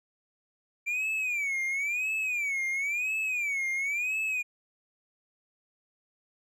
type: tone with vibrato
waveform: triangle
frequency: 2349 Hz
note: D7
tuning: in tune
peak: -26 dBFS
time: 0.86-4.43 s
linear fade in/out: 20 ms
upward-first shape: sine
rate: 0.97 Hz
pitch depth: 180 cents each way
effects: none